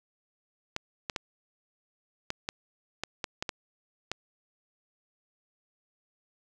clicks, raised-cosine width 0.2 ms, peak -14 dBFS, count 10, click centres 0.764 / 1.098 / 1.162 / 2.304 / 2.489 / 3.036 / 3.242 / 3.425 / 3.492 / 4.116 s, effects none

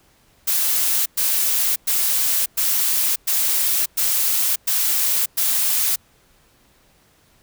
blue noise bursts, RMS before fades -19 dBFS, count 8, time 0.47-5.96 s, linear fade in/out 10 ms, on 590 ms, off 110 ms, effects pink hiss -57 dBFS RMS until 7.42 s

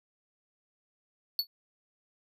square tone with exponential decay, 4435 Hz, C#8, in tune, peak -22 dBFS, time 1.39-1.47 s, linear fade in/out 1 ms, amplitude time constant 16 ms, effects none

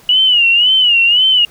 sine tone with vibrato, 2901 Hz, F#7, 35 cents flat, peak -7 dBFS, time 0.09-1.45 s, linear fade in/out 2 ms, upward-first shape sine, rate 1.9 Hz, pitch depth 110 cents each way, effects pink hiss -44 dBFS RMS until 1.5 s

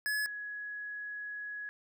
square / sine tone pair in turn, 1700 / 1677.6 Hz, G#6 / G#6, +40 / +17 cents, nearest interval unison, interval 23 cents, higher first, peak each -31 / -38 dBFS, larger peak first, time 0.06-0.26 / 0.26-1.69 s, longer second, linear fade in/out 0 ms, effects none

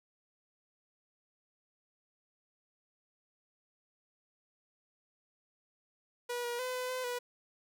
sawtooth tone with pitch steps, 484.7 / 478.9 / 507 / 504 / 510 / 489.3 Hz, B4 / A#4 / B4 / B4 / C5 / B4, -32 / +47 / +45 / +35 / -44 / -16 cents, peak -31 dBFS, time 6.29-7.19 s, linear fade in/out 10 ms, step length 150 ms, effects none

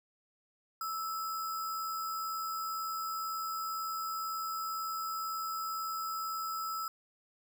sine tone with sample-and-hold, 1311 Hz, E6, 10 cents flat, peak -34 dBFS, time 0.81-6.88 s, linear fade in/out 2 ms, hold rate 6300 Hz, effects none

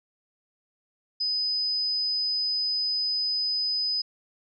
sine tone, 5010 Hz, D#8, 11 cents sharp, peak -24 dBFS, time 1.2-4.02 s, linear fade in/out 10 ms, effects none

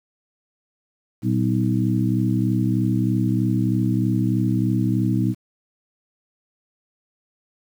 harmonic tone with a mistuned harmonic, 63.2 Hz, B1, 41 cents sharp, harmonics 2 / 3 / 4 / 5, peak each -21 / -23 / -24 / -25 dBFS, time 1.22-5.35 s, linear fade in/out 50 ms, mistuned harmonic 2, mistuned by -130 cents, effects 8-bit

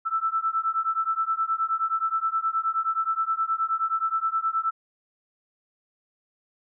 sine beating tone pair, 1318.5 / 1328 Hz, E6 / E6, 0 / +12 cents, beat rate 9.5 Hz, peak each -26 dBFS, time 0.05-4.71 s, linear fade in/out 20 ms, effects none

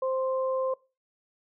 sine tone pair together, 523.3 / 1046.6 Hz, C5 / C6, 0 / 0 cents, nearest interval octave, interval 1200 cents, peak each -26 / -34 dBFS, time 0.02-0.74 s, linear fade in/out 5 ms, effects noise-tail reverb RT60 0.3 s tail -22 dB re dry

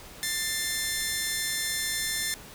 10% pulse tone pair together, 1776.9 / 2093 Hz, A6 / C7, +17 / 0 cents, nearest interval minor third, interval 283 cents, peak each -20 / -24 dBFS, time 0.23-2.34 s, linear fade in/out 0 ms, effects pink hiss -46 dBFS RMS until 2.54 s

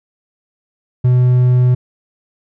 triangle tone, 125 Hz, B2, 21 cents sharp, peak -6 dBFS, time 1.04-1.75 s, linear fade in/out 10 ms, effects none

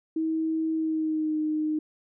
sine tone with pitch glide, 320 to 308 Hz, D#4 to D#4, +49 to -17 cents, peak -24 dBFS, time 0.16-1.79 s, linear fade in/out 5 ms, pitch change -66 cents, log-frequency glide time 0.74-1.38 s, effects none

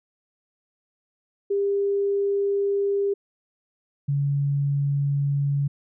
sine tone pair in turn, 400 / 141.42 Hz, G4 / C#3, +35 / +35 cents, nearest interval octave + tritone, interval 1800 cents, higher first, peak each -20 dBFS, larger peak neither, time 1.5-3.14 / 4.08-5.68 s, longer first, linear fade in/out 10 ms, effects none

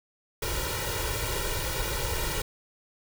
pink noise with comb filter, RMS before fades -30 dBFS, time 0.42-2.42 s, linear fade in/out 5 ms, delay 2.1 ms, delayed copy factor +1, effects none

